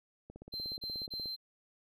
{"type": "click train", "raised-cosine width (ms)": 2, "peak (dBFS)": -35, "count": 17, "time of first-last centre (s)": [0.3, 1.258], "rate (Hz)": 16.7}
{"type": "tone bursts", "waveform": "triangle", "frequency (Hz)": 4117, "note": "C8", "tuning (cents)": -29, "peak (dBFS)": -36, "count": 3, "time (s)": [0.52, 1.364], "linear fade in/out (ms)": 20, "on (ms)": 260, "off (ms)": 32}
{"effects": []}